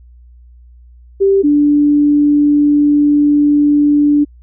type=tone pair in turn; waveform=sine; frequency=392 / 292.4 Hz; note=G4 / D4; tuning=0 / -7 cents; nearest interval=perfect fourth; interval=507 cents; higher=first; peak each=-7 dBFS; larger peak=neither; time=1.2-1.43 / 1.43-4.25 s; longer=second; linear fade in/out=20 ms; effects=added 60 Hz sine -38 dBFS peak until 4.42 s